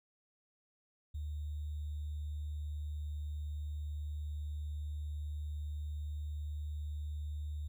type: tone with sample-and-hold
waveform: sine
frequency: 74.8 Hz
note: D2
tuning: 32 cents sharp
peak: -37 dBFS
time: 1.14-7.68 s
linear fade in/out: 10 ms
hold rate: 3675 Hz
effects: none